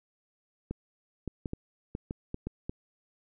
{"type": "clicks", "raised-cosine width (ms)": 3, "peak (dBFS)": -21, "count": 9, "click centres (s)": [0.71, 1.277, 1.458, 1.534, 1.951, 2.109, 2.344, 2.47, 2.695], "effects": []}